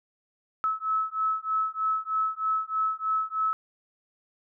sine beating tone pair, 1296 / 1299.2 Hz, E6 / E6, -30 / -26 cents, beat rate 3.2 Hz, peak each -28 dBFS, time 0.64-3.53 s, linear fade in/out 0 ms, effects none

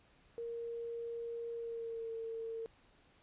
sine tone with pitch glide, 466.2 to 453.2 Hz, A#4 to A#4, 0 to -49 cents, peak -39 dBFS, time 0.38-2.66 s, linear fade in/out 0 ms, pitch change -49 cents, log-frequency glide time 1.53-2.13 s, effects pink hiss -67 dBFS RMS until 3.22 s + resampled to 8000 Hz

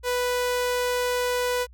sawtooth tone, 493.9 Hz, B4, in tune, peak -19 dBFS, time 0.03-1.67 s, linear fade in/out 50 ms, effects added 60 Hz sine -46 dBFS peak until 1.73 s

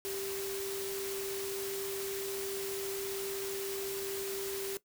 sine tone in noise, 392 Hz, G4, in tune, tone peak -37 dBFS, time 0.05-4.77 s, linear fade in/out 0 ms, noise white, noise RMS -41 dBFS, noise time 0.05-4.77 s, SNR +1 dB, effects noise-tail reverb RT60 0.1 s tail -17 dB re dry

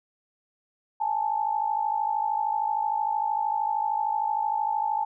sine tone pair together, 830.6 / 883.7 Hz, G#5 / A5, 0 / +7 cents, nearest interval minor second, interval 107 cents, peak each -27 / -26 dBFS, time 1-5.05 s, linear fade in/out 10 ms, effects none

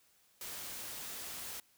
white noise, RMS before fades -44 dBFS, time 0.41-1.6 s, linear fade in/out 2 ms, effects white hiss -69 dBFS RMS until 1.77 s

